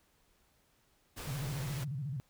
pink noise, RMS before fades -44 dBFS, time 1.16-1.85 s, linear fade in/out 20 ms
sine tone with vibrato, 137.9 Hz, C#3, 9 cents flat, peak -35 dBFS, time 1.27-2.2 s, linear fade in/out 0 ms, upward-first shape square, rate 14 Hz, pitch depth 150 cents each way
effects pink hiss -71 dBFS RMS until 2.29 s

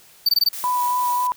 square tone bursts, 4600 Hz, D8, 37 cents flat, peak -14 dBFS, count 5, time 0.26-0.489 s, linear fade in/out 5 ms, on 29 ms, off 21 ms
blue noise with tremolo, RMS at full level -31 dBFS, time 0.53-1.27 s, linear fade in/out 0 ms, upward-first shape sine, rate 4.1 Hz, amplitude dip 25%
sine tone with vibrato, 987 Hz, B5, 1 cent flat, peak -18 dBFS, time 0.64-1.32 s, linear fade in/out 0 ms, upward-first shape sine, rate 3.7 Hz, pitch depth 15 cents each way
effects white hiss -50 dBFS RMS until 1.36 s

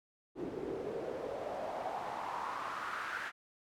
pink noise with band-pass filter sweep, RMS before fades -40 dBFS, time 0.35-3.32 s, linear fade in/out 50 ms, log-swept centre 330 to 1600 Hz, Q 3.6, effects none

